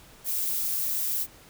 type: noise with amplitude modulation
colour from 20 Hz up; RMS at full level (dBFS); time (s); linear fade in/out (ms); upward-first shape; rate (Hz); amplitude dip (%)
violet; -27; 0.24-1.27; 50; sine; 161; 25
effects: pink hiss -52 dBFS RMS until 1.49 s